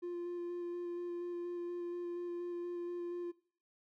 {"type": "tone with vibrato", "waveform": "triangle", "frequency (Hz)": 349.2, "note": "F4", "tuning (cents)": 0, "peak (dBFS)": -35, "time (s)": [0.02, 3.32], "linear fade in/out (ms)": 20, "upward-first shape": "square", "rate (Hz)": 4.2, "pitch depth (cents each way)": 9, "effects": ["noise-tail reverb RT60 0.5 s tail -21 dB re dry", "tanh soft clip ceiling -32 dBFS"]}